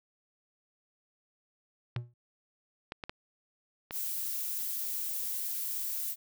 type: tone with exponential decay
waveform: triangle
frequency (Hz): 120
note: B2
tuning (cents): -49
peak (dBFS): -27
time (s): 1.96-2.14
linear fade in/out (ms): 5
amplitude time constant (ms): 38
type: clicks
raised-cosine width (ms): 0.3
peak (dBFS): -22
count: 5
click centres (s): 1.963 / 2.921 / 3.038 / 3.095 / 3.909
type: noise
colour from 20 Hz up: violet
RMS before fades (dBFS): -35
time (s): 3.91-6.16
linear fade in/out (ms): 50
effects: none